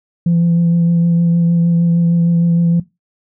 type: tone with vibrato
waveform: sine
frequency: 169.9 Hz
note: F3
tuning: 47 cents flat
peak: -8 dBFS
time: 0.26-2.8 s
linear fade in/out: 5 ms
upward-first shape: triangle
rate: 6.5 Hz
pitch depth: 20 cents each way
effects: noise-tail reverb RT60 0.2 s tail -18 dB re dry + tanh soft clip ceiling -7 dBFS